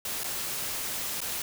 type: noise with dropouts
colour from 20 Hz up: white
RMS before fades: -33 dBFS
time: 0.05-1.42 s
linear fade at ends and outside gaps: 2 ms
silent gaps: 0.235-0.242 / 1.206-1.215 s
effects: none